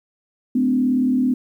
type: tone with frequency modulation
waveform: sine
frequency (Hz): 253.6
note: B3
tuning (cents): +46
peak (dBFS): -15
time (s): 0.55-1.34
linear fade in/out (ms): 5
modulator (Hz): 38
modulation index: 0.69
effects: 9-bit